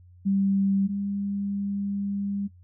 sine tone pair in turn, 196 / 200.1 Hz, G3 / G3, 0 / +36 cents, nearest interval unison, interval 36 cents, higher second, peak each -20 / -26 dBFS, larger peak first, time 0.25-0.88 / 0.88-2.48 s, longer second, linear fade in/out 20 ms, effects noise-tail reverb RT60 0.1 s tail -19 dB re dry + added 89 Hz sine -49 dBFS peak until 2.63 s

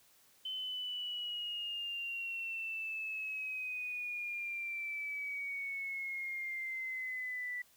sine exponential sweep, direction down, 3062 to 1967 Hz, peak -37 dBFS, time 0.45-7.62 s, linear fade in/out 5 ms, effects white hiss -66 dBFS RMS until 7.76 s

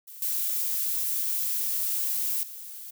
violet noise with level steps, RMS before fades -44 / -28 / -41 dBFS, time 0.07-2.91 s, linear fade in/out 10 ms, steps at 0.22 / 2.43 s, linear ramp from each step 2 ms, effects none

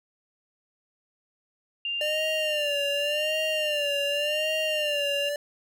sine tone, 2794 Hz, F7, in tune, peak -27 dBFS, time 1.85-5.29 s, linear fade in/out 2 ms
square tone with vibrato, 597 Hz, D5, 28 cents sharp, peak -28 dBFS, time 2.01-5.36 s, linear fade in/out 2 ms, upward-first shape sine, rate 0.88 Hz, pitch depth 89 cents each way
effects none

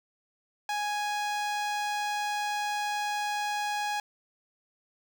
sawtooth tone with notch filter, 830.6 Hz, G#5, in tune, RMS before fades -31 dBFS, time 0.69-4 s, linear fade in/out 2 ms, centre 12000 Hz, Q 0.74, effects none

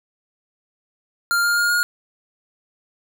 square tone with pitch steps, 1396.9 / 1408.2 / 1419.7 / 1431.2 Hz, F6 / F6 / F6 / F6, 0 / +14 / +28 / +42 cents, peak -17 dBFS, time 1.31-1.83 s, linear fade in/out 0 ms, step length 130 ms, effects none

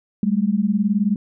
sine beating tone pair, 196 / 215 Hz, G3 / A3, 0 / -40 cents, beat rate 19 Hz, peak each -19 dBFS, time 0.23-1.16 s, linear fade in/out 2 ms, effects none

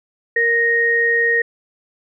sine tone pair together, 466.2 / 1864.8 Hz, A#4 / A#6, 0 / 0 cents, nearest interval 2 octaves, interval 2400 cents, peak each -20 / -14 dBFS, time 0.36-1.42 s, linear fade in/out 5 ms, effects none

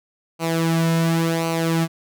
sawtooth tone with flanger, 164.81 Hz, E3, in tune, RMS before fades -20 dBFS, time 0.39-1.88 s, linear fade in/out 50 ms, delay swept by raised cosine 0.57 to 2.57 ms, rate 0.92 Hz, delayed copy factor -0.65, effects none

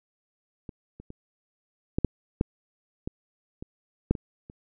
clicks, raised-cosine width 3 ms, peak -25 / -30 / -28 / -11 / -8 / -9 / -18 / -24 / -8 / -21 / -30 dBFS, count 11, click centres 0.692 / 1 / 1.104 / 1.985 / 2.047 / 2.411 / 3.075 / 3.625 / 4.11 / 4.152 / 4.499 s, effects none

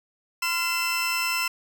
25% pulse tone cluster, 1025 / 1380 / 2650 Hz, C6 / F6 / E7, -36 / -21 / +9 cents, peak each -26 / -27 / -22 dBFS, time 0.42-1.48 s, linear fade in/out 5 ms, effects none

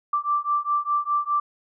sine beating tone pair, 1171 / 1175.9 Hz, D6 / D6, -5 / +2 cents, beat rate 4.9 Hz, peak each -24 dBFS, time 0.13-1.4 s, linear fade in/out 5 ms, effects none

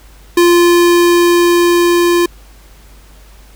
square tone with level ramp, 347.2 Hz, F4, 10 cents flat, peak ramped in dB -6 to -9 dBFS, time 0.37-2.26 s, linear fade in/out 5 ms, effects added 50 Hz sine -38 dBFS peak until 3.55 s + pink hiss -45 dBFS RMS until 3.55 s

